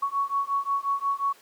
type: beating tone pair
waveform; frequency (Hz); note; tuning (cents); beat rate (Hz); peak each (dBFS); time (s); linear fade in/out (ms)
sine; 1112 / 1117.6; C#6 / C#6; +5 / +14; 5.6; -27; 0.02-1.33; 10
effects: pink hiss -54 dBFS RMS until 1.41 s + high-pass 400 Hz 12 dB/octave